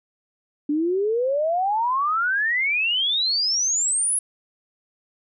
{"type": "exponential sweep", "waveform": "sine", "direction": "up", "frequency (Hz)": [286.9, 10710], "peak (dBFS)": -19, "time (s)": [0.69, 4.19], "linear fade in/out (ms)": 5, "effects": []}